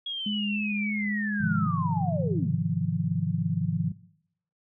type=linear sweep; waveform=sine; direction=down; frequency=3322 to 100 Hz; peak=-30 dBFS; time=0.06-2.55 s; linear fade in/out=5 ms
type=tone with vibrato; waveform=sine; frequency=207.7 Hz; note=G#3; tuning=in tune; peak=-27 dBFS; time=0.26-1.67 s; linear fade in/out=5 ms; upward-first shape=sine; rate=3.4 Hz; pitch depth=18 cents each way
type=chord; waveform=sine; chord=F minor seventh; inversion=first; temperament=just; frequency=104.77 / 130.96 / 157.15 / 174.61 Hz; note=Ab2 / C3 / Eb3 / F3; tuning=+16 / +2 / +18 / 0 cents; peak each=-33 / -33 / -28 / -28 dBFS; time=1.4-3.92 s; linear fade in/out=10 ms
effects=noise-tail reverb RT60 0.7 s tail -19 dB re dry